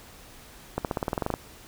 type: accelerating click train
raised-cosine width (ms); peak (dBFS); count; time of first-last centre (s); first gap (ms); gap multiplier
1; -12; 12; 0.78-1.34; 68; 0.94
effects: pink hiss -49 dBFS RMS until 1.67 s